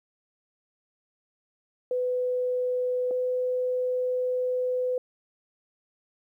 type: tone pair in turn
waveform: sine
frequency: 500 / 503.2 Hz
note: B4 / B4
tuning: +21 / +32 cents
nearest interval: unison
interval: 11 cents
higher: second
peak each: -24 dBFS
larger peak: neither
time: 1.91-3.11 / 3.11-4.98 s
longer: second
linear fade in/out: 2 ms
effects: 11-bit